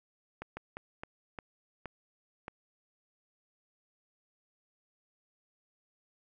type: slowing click train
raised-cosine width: 0.5 ms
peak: -25 dBFS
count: 7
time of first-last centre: 0.42-2.481 s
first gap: 150 ms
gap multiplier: 1.33
effects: none